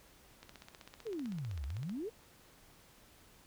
click train, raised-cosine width 0.2 ms, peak -33 dBFS, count 24, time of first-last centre 0.43-1.895 s, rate 15.7 Hz
sine exponential two-way sweep, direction down then up, 483.2 to 63 to 483.2 Hz, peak -37 dBFS, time 1.05-2.1 s, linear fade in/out 20 ms, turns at 1.65 s
effects pink hiss -62 dBFS RMS until 3.46 s

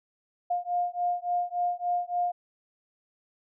sine beating tone pair, 706 / 709.5 Hz, F5 / F5, +19 / +27 cents, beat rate 3.5 Hz, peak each -29 dBFS, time 0.5-2.32 s, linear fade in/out 10 ms, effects none

